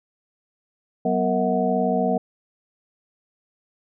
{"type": "tone cluster", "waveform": "sine", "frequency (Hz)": [188.1, 245.4, 463.8, 644, 737], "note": ["F#3", "B3", "A#4", "E5", "F#5"], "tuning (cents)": [29, -11, -9, -41, -7], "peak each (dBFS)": -25, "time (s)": [1.05, 2.18], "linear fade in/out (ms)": 5, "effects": []}